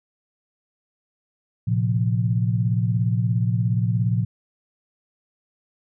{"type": "chord", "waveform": "sine", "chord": "Bb suspended second", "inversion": "none", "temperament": "equal with one note detuned", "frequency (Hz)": [113.75, 130.81, 174.61], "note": ["Bb2", "C3", "F3"], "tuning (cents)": [-42, 0, 0], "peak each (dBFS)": [-20, -25, -25], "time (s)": [1.67, 4.25], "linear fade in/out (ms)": 10, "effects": []}